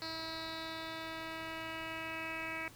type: tone with low-pass filter sweep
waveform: 10% pulse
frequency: 323.2 Hz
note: E4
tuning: 34 cents flat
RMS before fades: -42 dBFS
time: 0.02-2.68 s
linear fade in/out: 0 ms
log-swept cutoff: 4300 to 2400 Hz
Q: 7.2
effects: added 114 Hz sine -59 dBFS peak until 2.75 s + pink hiss -57 dBFS RMS until 2.75 s